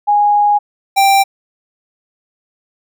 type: tone pair in turn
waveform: sine / square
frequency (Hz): 826 / 785.5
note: G#5 / G5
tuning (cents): -10 / +3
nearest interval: minor second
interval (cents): 87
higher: first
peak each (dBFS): -8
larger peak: neither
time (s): 0.07-0.59 / 0.96-1.24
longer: first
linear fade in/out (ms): 20
effects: none